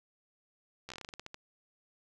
slowing click train, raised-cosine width 0.2 ms, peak -26 dBFS, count 13, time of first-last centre 0.89-1.344 s, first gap 13 ms, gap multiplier 1.18, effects none

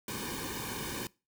pink noise with comb filter, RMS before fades -38 dBFS, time 0.08-1.07 s, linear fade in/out 2 ms, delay 1.5 ms, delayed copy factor -0.95, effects noise-tail reverb RT60 0.3 s tail -23 dB re dry

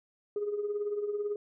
sine tone with tremolo, 413.5 Hz, G#4, 8 cents flat, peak -26 dBFS, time 0.36-1.36 s, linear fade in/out 2 ms, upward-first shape triangle, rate 18 Hz, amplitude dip 70%, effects tanh soft clip ceiling -25 dBFS

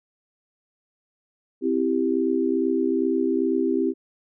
sine chord, C major, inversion none, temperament equal, 261.6 / 329.6 / 392 Hz, C4 / E4 / G4, 0 / 0 / 0 cents, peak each -24 dBFS, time 1.61-3.94 s, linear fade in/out 50 ms, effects none

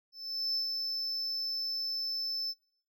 triangle tone with ADSR envelope, 5274 Hz, E8, in tune, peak -27 dBFS, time 0.12-2.54 s, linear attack 430 ms, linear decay 110 ms, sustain -4 dB, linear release 40 ms, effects noise-tail reverb RT60 0.6 s tail -23 dB re dry + tanh soft clip ceiling -23 dBFS

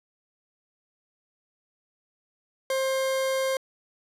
40% pulse tone, 530 Hz, C5, 22 cents sharp, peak -23 dBFS, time 2.7-3.57 s, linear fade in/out 2 ms, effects resampled to 32000 Hz + 10-bit

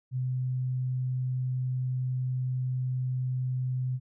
sine tone, 127.8 Hz, C3, 40 cents flat, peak -27 dBFS, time 0.11-4 s, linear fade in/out 50 ms, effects none

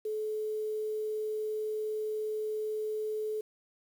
sine tone with quantisation, 430.2 Hz, A4, 39 cents flat, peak -31 dBFS, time 0.05-3.41 s, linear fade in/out 5 ms, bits 9, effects none

